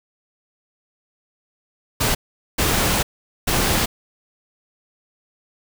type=noise bursts at uneven times; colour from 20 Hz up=pink; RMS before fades=-19 dBFS; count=3; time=2-2.15 / 2.58-3.03 / 3.47-3.86 s; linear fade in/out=10 ms; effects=none